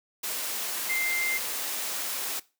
sine tone in noise, 2093 Hz, C7, in tune, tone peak -26 dBFS, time 0.89-1.38 s, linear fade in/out 10 ms, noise white, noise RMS -32 dBFS, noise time 0.23-2.4 s, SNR +3 dB, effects noise-tail reverb RT60 0.3 s tail -20 dB re dry + high-pass 300 Hz 12 dB/octave

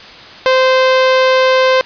sawtooth tone, 519 Hz, C5, 14 cents flat, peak -4 dBFS, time 0.46-1.81 s, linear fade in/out 0 ms, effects white hiss -34 dBFS RMS until 1.85 s + resampled to 11025 Hz

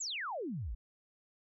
sine exponential sweep, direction down, 7902 to 44.35 Hz, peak -36 dBFS, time 0-0.75 s, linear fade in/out 10 ms, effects none

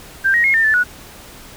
sine tone with pitch steps, 1579 / 1884 / 2156 / 1804 / 1751 / 1465 Hz, G6 / A#6 / C#7 / A6 / A6 / F#6, +12 / +18 / -49 / +43 / -9 / -18 cents, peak -11 dBFS, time 0.24-0.84 s, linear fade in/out 20 ms, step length 100 ms, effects pink hiss -39 dBFS RMS until 1.56 s

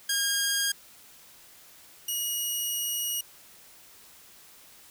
10% pulse tone pair in turn, 1623 / 2897 Hz, G#6 / F#7, -40 / -37 cents, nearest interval minor seventh, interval 1003 cents, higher second, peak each -16 / -20 dBFS, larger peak first, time 0.09-0.72 / 2.08-3.21 s, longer second, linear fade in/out 5 ms, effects white hiss -53 dBFS RMS until 4.9 s

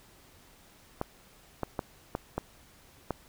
clicks, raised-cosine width 1 ms, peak -16 dBFS, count 6, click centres 1.014 / 1.633 / 1.792 / 2.151 / 2.38 / 3.107 s, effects pink hiss -58 dBFS RMS until 3.28 s

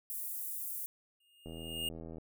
pink high-pass noise, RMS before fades -40 dBFS, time 0.1-0.86 s, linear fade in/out 0 ms, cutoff 11000 Hz, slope 24 dB/octave
square tone with exponential growth, 2835 Hz, F7, 25 cents sharp, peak -33 dBFS, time 1.2-1.89 s, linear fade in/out 5 ms, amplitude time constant 150 ms
click train, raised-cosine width 2 ms, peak -33 dBFS, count 60, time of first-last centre 1.46-2.183 s, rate 81.6 Hz
effects none

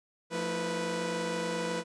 sawtooth tone cluster, 174.9 / 223.7 / 322.6 / 492.9 Hz, F3 / A3 / E4 / B4, +3 / +29 / -37 / -3 cents, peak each -33 / -37 / -37 / -29 dBFS, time 0.3-1.84 s, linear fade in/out 50 ms, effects resampled to 22050 Hz

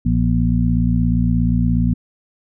harmonic tone with a mistuned harmonic, 57 Hz, A#1, 38 cents flat, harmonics 1 / 2 / 3 / 4, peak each -19 / -19 / -19 / -19 dBFS, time 0.05-1.94 s, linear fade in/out 10 ms, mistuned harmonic 4, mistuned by +82 cents, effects none

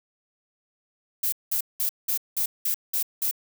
violet noise bursts, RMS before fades -25 dBFS, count 8, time 1.23-3.312 s, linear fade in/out 5 ms, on 94 ms, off 190 ms, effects none

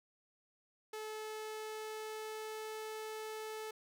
sawtooth tone with pitch glide, 432.5 to 435.3 Hz, A4 to A4, -30 to -19 cents, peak -38 dBFS, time 0.93-3.71 s, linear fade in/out 5 ms, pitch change +11 cents, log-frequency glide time 1.06-2.74 s, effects none

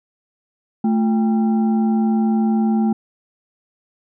sine tone with frequency modulation, 220 Hz, A3, in tune, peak -14 dBFS, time 0.84-2.93 s, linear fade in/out 5 ms, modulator 573 Hz, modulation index 0.45, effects none

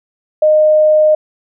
sine tone, 615 Hz, D#5, 20 cents flat, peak -6 dBFS, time 0.42-1.15 s, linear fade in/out 5 ms, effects none

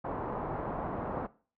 white low-pass noise, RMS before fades -36 dBFS, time 0.04-1.27 s, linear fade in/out 10 ms, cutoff 1000 Hz, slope 24 dB/octave, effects noise-tail reverb RT60 0.4 s tail -19 dB re dry

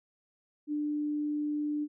sine tone, 297.1 Hz, D4, 20 cents sharp, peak -29 dBFS, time 0.67-1.88 s, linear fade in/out 50 ms, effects none

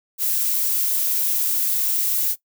violet noise, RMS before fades -21 dBFS, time 0.18-2.36 s, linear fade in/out 50 ms, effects noise-tail reverb RT60 0.1 s tail -18 dB re dry

